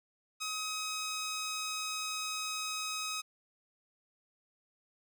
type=tone; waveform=10% pulse; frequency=1267 Hz; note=D#6; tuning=31 cents sharp; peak=-27 dBFS; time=0.4-3.22 s; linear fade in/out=20 ms; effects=none